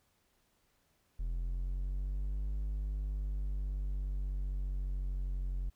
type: linear two-way sweep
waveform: triangle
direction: up then down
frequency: 41.43 to 50.9 to 45.31 Hz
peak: -31 dBFS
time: 1.19-5.7 s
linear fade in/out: 10 ms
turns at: 2.5 s
effects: pink hiss -74 dBFS RMS until 5.75 s